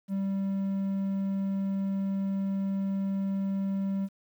triangle tone, 195.1 Hz, G3, 8 cents flat, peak -25 dBFS, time 0.08-4.09 s, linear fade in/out 50 ms, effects 10-bit

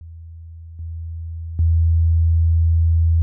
sine tone with level steps, 82.41 Hz, E2, in tune, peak -34 / -26 / -12 dBFS, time 0.01-3.22 s, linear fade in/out 0 ms, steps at 0.79 / 1.59 s, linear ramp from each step 2 ms, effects none

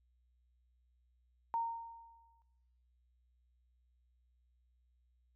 sine tone with exponential decay, 922 Hz, A#5, 19 cents flat, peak -31 dBFS, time 1.54-2.42 s, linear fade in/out 0 ms, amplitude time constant 190 ms, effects noise-tail reverb RT60 0.9 s tail -19 dB re dry + added 61 Hz sine -70 dBFS peak until 5.35 s

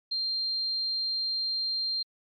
sine tone, 4180 Hz, C8, 2 cents flat, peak -27 dBFS, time 0.11-2.03 s, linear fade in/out 10 ms, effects MP3 48 kbps

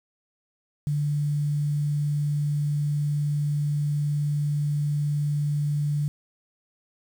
sine tone with quantisation, 146.83 Hz, D3, in tune, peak -22 dBFS, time 0.87-6.08 s, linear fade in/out 0 ms, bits 8, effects none

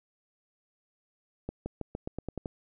accelerating click train, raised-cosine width 2 ms, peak -21 dBFS, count 9, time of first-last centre 1.49-2.458 s, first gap 170 ms, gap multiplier 0.9, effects none

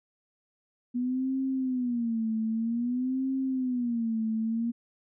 sine tone with vibrato, 242.4 Hz, B3, 32 cents flat, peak -26 dBFS, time 0.94-4.72 s, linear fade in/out 20 ms, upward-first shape sine, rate 0.52 Hz, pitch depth 160 cents each way, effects none

